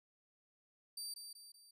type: tone with echo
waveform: 25% pulse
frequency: 4655 Hz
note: D8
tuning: 16 cents flat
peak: -38 dBFS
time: 0.97-1.14 s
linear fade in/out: 5 ms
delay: 190 ms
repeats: 3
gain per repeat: -6 dB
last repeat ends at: 1.71 s
effects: none